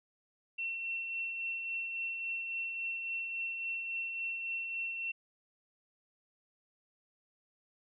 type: tone with tremolo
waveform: sine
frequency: 2709 Hz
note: E7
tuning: 47 cents sharp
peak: -33 dBFS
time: 0.58-5.12 s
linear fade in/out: 10 ms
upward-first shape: triangle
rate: 3.6 Hz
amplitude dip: 40%
effects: none